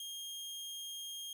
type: tone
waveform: sawtooth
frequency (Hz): 3230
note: G#7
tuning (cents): -49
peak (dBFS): -39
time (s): 0-1.33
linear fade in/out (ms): 2
effects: none